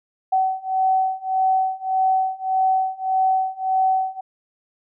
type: beating tone pair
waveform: sine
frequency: 757 / 758.7 Hz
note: F#5 / F#5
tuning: +39 / +43 cents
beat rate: 1.7 Hz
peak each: -21 / -20 dBFS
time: 0.32-4.21 s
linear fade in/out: 10 ms
effects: none